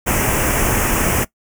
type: band-stop noise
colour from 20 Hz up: pink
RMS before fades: -17 dBFS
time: 0.06-1.25 s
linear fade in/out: 20 ms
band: 2900 to 5800 Hz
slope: 48 dB/octave
effects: noise-tail reverb RT60 0.1 s tail -19 dB re dry